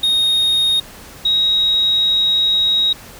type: tone pair in turn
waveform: triangle / sine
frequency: 3721 / 3797 Hz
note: A#7 / A#7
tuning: -4 / +31 cents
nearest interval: unison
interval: 35 cents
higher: second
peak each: -11 / -12 dBFS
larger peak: first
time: 0.03-0.8 / 1.25-2.93 s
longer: second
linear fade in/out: 5 ms
effects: pink hiss -38 dBFS RMS until 3.19 s